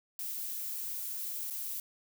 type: noise with dropouts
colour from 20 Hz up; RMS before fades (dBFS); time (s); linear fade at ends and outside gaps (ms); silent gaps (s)
violet; -38; 0.19-1.8; 1; 1.501-1.507
effects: none